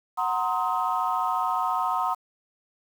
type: chord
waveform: sine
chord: C half-diminished seventh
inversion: second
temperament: equal with one note detuned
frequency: 740 / 932.3 / 1046.5 / 1264.1 Hz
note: Gb5 / Bb5 / C6 / Eb6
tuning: 0 / 0 / 0 / +27 cents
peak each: -28 dBFS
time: 0.17-2.15 s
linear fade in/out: 20 ms
effects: tanh soft clip ceiling -14 dBFS + 8-bit